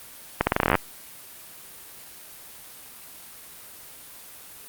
accelerating click train, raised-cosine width 0.5 ms, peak -3 dBFS, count 13, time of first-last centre 0.41-0.753 s, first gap 60 ms, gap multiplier 0.85, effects white hiss -44 dBFS RMS until 4.68 s + Opus 32 kbps

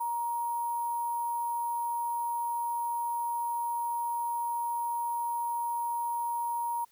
sine tone with sample-and-hold, 943 Hz, A#5, 20 cents sharp, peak -29 dBFS, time 0-6.85 s, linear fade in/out 10 ms, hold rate 11025 Hz, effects white hiss -66 dBFS RMS until 6.91 s

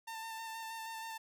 sawtooth tone with vibrato, 898 Hz, A5, 35 cents sharp, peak -38 dBFS, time 0.07-1.18 s, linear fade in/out 10 ms, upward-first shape square, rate 6.3 Hz, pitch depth 16 cents each way, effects none

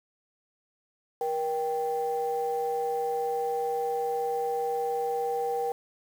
sine tone pair together, 474.8 / 785 Hz, A#4 / G5, +32 / +2 cents, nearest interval major sixth, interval 870 cents, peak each -28 / -29 dBFS, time 1.21-5.72 s, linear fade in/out 2 ms, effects tanh soft clip ceiling -19 dBFS + 8-bit

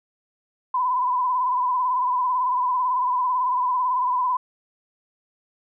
sine tone with vibrato, 1003 Hz, B5, 26 cents sharp, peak -19 dBFS, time 0.74-4.37 s, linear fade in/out 5 ms, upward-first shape sine, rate 18 Hz, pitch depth 51 cents each way, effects none

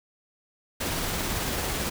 pink noise with tremolo, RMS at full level -28 dBFS, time 0.8-1.9 s, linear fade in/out 10 ms, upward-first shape triangle, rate 18 Hz, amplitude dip 25%, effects none

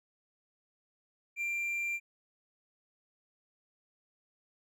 triangle tone, 2372 Hz, D7, 17 cents sharp, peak -30 dBFS, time 1.36-2 s, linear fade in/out 50 ms, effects none

